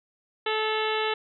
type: harmonic tone with a mistuned harmonic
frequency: 434.6 Hz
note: A4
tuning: 21 cents flat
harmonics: 1 / 2 / 3 / 4 / 5 / 6 / 7 / 8 / 9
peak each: -28 / -31 / -33 / -34 / -35 / -36 / -36 / -37 / -38 dBFS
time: 0.46-1.14 s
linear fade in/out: 5 ms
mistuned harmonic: 6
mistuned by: +58 cents
effects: none